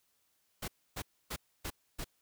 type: noise bursts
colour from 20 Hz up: pink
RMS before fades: -39 dBFS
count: 5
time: 0.62-2.045 s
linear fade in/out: 10 ms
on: 61 ms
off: 280 ms
effects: white hiss -75 dBFS RMS until 2.21 s